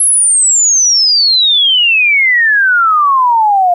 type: exponential sweep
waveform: sine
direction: down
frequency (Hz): 11140 to 692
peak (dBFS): -6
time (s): 0-3.74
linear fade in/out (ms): 5
effects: 8-bit